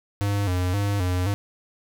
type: tone with vibrato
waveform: square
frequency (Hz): 95.7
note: G2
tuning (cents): -41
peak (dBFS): -22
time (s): 0.21-1.34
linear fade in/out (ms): 0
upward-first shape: square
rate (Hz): 1.9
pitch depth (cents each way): 97
effects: none